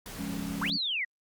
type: noise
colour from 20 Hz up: pink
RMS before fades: -42 dBFS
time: 0.06-0.7 s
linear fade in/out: 0 ms
type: chord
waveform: sine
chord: Db major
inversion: first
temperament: equal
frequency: 174.61 / 207.7 / 277.2 Hz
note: F3 / Ab3 / Db4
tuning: 0 / 0 / 0 cents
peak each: -37 dBFS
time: 0.18-0.78 s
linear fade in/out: 20 ms
type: click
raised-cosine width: 5 ms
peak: -36 dBFS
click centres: 0.454 s
type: linear two-way sweep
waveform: sine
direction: up then down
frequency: 735 to 4677 to 1848 Hz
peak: -28 dBFS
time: 0.61-1.05 s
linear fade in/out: 10 ms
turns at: 0.74 s
effects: Opus 48 kbps